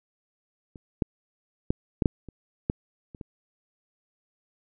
clicks, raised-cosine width 3 ms, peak -30 / -10 / -10 / -9 / -6 / -28 / -11 / -29 / -25 dBFS, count 9, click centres 0.758 / 1.022 / 1.705 / 2.022 / 2.058 / 2.287 / 2.699 / 3.148 / 3.212 s, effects none

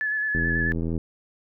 sine tone with vibrato, 1719 Hz, A6, 41 cents flat, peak -23 dBFS, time 0.01-0.72 s, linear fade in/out 0 ms, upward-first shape square, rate 9.2 Hz, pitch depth 18 cents each way
click train, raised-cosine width 3 ms, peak -16 dBFS, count 53, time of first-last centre 0.35-0.978 s, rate 82.8 Hz
effects none

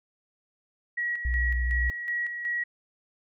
sine tone with tremolo, 1914 Hz, A#6, 45 cents sharp, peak -26 dBFS, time 0.97-2.64 s, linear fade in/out 10 ms, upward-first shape square, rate 2.7 Hz, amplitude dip 50%
sine tone with vibrato, 61.74 Hz, B1, in tune, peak -24 dBFS, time 1.25-1.9 s, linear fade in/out 0 ms, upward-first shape sine, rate 12 Hz, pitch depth 27 cents each way
effects none

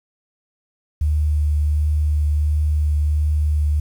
sine tone with vibrato, 75.1 Hz, D2, 39 cents sharp, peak -15 dBFS, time 1.01-3.8 s, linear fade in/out 5 ms, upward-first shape triangle, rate 1.4 Hz, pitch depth 16 cents each way, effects 8-bit

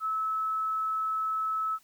sine tone, 1300 Hz, E6, 24 cents flat, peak -27 dBFS, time 0-1.79 s, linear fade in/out 50 ms, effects white hiss -63 dBFS RMS until 1.83 s

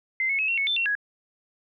sine tone with pitch steps, 2075 / 2195 / 2572 / 2728 / 2205 / 3542 / 2726 / 1665 Hz, C7 / C#7 / E7 / F7 / C#7 / A7 / F7 / G#6, -15 / -18 / -43 / -41 / -10 / +11 / -43 / +4 cents, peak -22 dBFS, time 0.2-0.952 s, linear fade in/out 2 ms, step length 94 ms, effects none

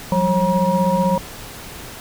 sine tone cluster, 175.8 / 191.6 / 541 / 954 Hz, F3 / G3 / C#5 / A#5, +12 / -39 / -42 / +40 cents, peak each -20 dBFS, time 0.12-1.18 s, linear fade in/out 2 ms, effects pink hiss -35 dBFS RMS until 2 s

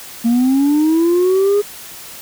sine linear sweep, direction up, 227.9 to 415.3 Hz, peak -8 dBFS, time 0.24-1.62 s, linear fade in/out 20 ms, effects tanh soft clip ceiling -9 dBFS + white hiss -34 dBFS RMS until 2.21 s

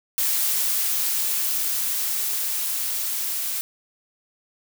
blue noise with level ramp, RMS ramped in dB -22 to -27 dBFS, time 0.18-3.61 s, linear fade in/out 0 ms, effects none

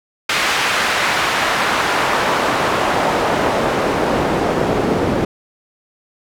pink noise with band-pass filter sweep, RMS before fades -17 dBFS, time 0.29-5.25 s, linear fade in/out 5 ms, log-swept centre 2100 to 350 Hz, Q 0.82, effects none

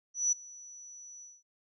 sine tone with ADSR envelope, 5920 Hz, F#8, in tune, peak -23 dBFS, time 0.14-1.43 s, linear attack 180 ms, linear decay 13 ms, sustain -23 dB, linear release 210 ms, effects none

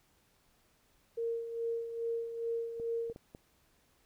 sine tone with tremolo, 462.1 Hz, A#4, 15 cents flat, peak -31 dBFS, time 1.17-3.13 s, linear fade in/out 10 ms, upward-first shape sine, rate 2.4 Hz, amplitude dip 60%
clicks, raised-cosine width 2 ms, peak -34 dBFS, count 4, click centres 2.799 / 3.099 / 3.161 / 3.349 s
effects pink hiss -70 dBFS RMS until 4.05 s

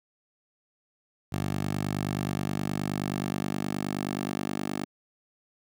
10% pulse tone with high-pass filter sweep, 49.5 Hz, G1, 18 cents sharp, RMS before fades -31 dBFS, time 1.32-4.85 s, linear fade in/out 10 ms, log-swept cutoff 110 to 250 Hz, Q 1.3, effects none

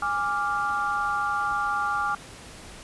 sine chord, D diminished, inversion second, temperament equal with one note detuned, 823.4 / 1174.7 / 1396.9 Hz, Ab5 / D6 / F6, -15 / 0 / 0 cents, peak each -29 / -27 / -28 dBFS, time 0.02-2.15 s, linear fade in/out 5 ms, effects pink hiss -44 dBFS RMS until 2.83 s + resampled to 24000 Hz

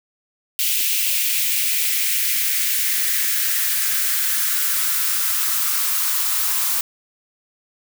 blue noise with high-pass filter sweep, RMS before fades -20 dBFS, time 0.59-6.81 s, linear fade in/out 2 ms, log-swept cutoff 2700 to 1000 Hz, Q 2.8, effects none

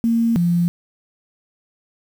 sine tone pair in turn, 230.4 / 172.84 Hz, A#3 / F3, -20 / -18 cents, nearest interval perfect fourth, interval 498 cents, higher first, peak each -14 dBFS, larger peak neither, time 0.04-0.36 / 0.36-0.68 s, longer neither, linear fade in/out 0 ms, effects 7-bit

